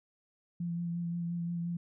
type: tone with vibrato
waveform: sine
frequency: 171.2 Hz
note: F3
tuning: 34 cents flat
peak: -32 dBFS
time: 0.6-1.77 s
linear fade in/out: 5 ms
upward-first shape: sine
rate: 5.7 Hz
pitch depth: 19 cents each way
effects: none

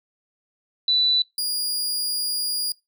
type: tone pair in turn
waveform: sine / sawtooth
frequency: 3974 / 4850 Hz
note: B7 / D#8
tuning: +10 / -45 cents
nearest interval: minor third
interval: 345 cents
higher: second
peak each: -17 / -20 dBFS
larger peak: first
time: 0.88-1.22 / 1.38-2.72 s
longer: second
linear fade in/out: 2 ms
effects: noise-tail reverb RT60 0.2 s tail -22 dB re dry

